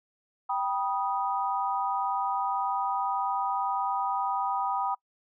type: chord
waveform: sine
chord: G augmented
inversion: none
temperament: equal with one note detuned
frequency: 784 / 974.2 / 1244.5 Hz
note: G5 / B5 / D#6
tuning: 0 / -24 / 0 cents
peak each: -30 / -30 / -32 dBFS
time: 0.49-4.95 s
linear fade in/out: 10 ms
effects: noise-tail reverb RT60 0.1 s tail -26 dB re dry